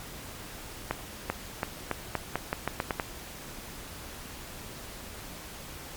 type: accelerating click train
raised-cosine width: 0.5 ms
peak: -12 dBFS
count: 11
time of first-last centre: 0.91-2.998 s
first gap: 390 ms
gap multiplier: 0.85
effects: pink hiss -43 dBFS RMS until 5.96 s + MP3 96 kbps